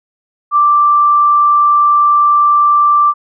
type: tone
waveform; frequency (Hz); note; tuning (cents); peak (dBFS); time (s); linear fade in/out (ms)
sine; 1175; D6; +1; -6; 0.51-3.14; 50
effects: none